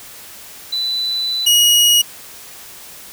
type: tone pair in turn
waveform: sine / sawtooth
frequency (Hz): 3987 / 2896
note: B7 / F#7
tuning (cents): +16 / -38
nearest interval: tritone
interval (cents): 554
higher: first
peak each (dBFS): -17 / -6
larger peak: second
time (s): 0.72-1.46 / 1.46-2.02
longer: first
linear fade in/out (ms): 10
effects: white hiss -37 dBFS RMS until 3.12 s